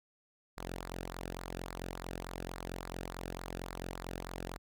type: tone with flanger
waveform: sawtooth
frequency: 44.47 Hz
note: F1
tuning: 32 cents sharp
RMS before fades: -43 dBFS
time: 0.57-4.58 s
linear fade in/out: 10 ms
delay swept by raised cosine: 0.32 to 0.98 ms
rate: 3.5 Hz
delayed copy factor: -0.7
effects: none